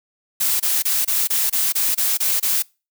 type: noise bursts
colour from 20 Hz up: blue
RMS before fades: -19 dBFS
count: 10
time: 0.4-2.625 s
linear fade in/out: 10 ms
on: 200 ms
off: 25 ms
effects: noise-tail reverb RT60 0.3 s tail -25 dB re dry